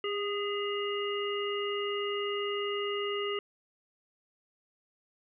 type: harmonic tone with a mistuned harmonic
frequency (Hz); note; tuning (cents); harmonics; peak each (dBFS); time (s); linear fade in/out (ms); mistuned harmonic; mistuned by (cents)
406.4; G#4; -38; 1 / 3 / 5 / 7; -32 / -38 / -41 / -37; 0.04-3.39; 2; 3; +32
effects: none